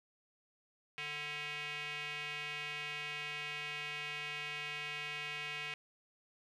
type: tone with band-pass filter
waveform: square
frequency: 148.3 Hz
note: D3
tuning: 17 cents sharp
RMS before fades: -42 dBFS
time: 0.98-5.74 s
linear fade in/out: 0 ms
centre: 2500 Hz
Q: 3.8
effects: none